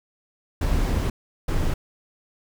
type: noise bursts at uneven times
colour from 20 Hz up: brown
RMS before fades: -22 dBFS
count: 2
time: 0.61-1.1 / 1.48-1.74 s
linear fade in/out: 5 ms
effects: none